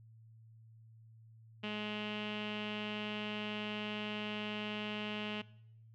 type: tone with low-pass filter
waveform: sawtooth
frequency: 210.9 Hz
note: G#3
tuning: 27 cents sharp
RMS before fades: -40 dBFS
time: 1.63-5.42 s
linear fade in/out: 10 ms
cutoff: 2900 Hz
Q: 6.7
effects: noise-tail reverb RT60 0.8 s tail -21 dB re dry + added 112 Hz sine -56 dBFS peak until 5.94 s